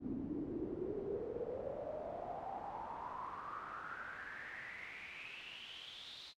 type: noise with band-pass filter sweep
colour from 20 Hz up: brown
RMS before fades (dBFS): -45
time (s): 0-6.34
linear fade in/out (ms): 50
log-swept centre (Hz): 260 to 4000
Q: 7.7
effects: noise-tail reverb RT60 0.1 s tail -24 dB re dry